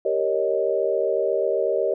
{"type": "chord", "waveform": "sine", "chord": "Eb dominant seventh", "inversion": "first", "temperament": "equal", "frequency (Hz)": [392, 466.2, 554.4, 622.3], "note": ["G4", "Bb4", "Db5", "Eb5"], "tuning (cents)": [0, 0, 0, 0], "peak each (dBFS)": -25, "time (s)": [0.05, 1.94], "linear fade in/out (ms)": 5, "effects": []}